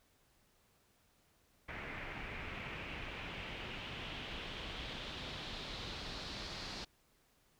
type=noise with low-pass filter sweep; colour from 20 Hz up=pink; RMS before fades=-45 dBFS; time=1.68-6.85 s; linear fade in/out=10 ms; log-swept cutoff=2100 to 4600 Hz; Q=3; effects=pink hiss -72 dBFS RMS until 7.59 s